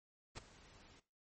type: noise with ADSR envelope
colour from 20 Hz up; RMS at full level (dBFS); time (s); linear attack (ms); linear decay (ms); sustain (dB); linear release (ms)
pink; -45; 0.35-1; 27; 14; -17; 8
effects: noise-tail reverb RT60 0.3 s tail -17 dB re dry + MP3 32 kbps